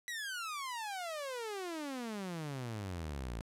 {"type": "exponential sweep", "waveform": "sawtooth", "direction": "down", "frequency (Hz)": [1975.5, 53.4], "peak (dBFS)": -35, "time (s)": [0.08, 3.41], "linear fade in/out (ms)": 0, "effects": ["low-pass 12000 Hz 12 dB/octave"]}